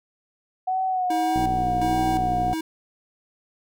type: tone with vibrato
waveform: sine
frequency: 740 Hz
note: F#5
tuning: in tune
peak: -21 dBFS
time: 0.67-2.54 s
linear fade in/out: 10 ms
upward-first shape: sine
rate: 1.6 Hz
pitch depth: 38 cents each way
type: tone with tremolo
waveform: square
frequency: 320 Hz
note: D#4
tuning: 49 cents sharp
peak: -26 dBFS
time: 1.1-2.61 s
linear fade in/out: 5 ms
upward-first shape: square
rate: 1.4 Hz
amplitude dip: 70%
type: click train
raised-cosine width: 3 ms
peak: -17 dBFS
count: 73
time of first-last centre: 1.36-2.531 s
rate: 61.5 Hz
effects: none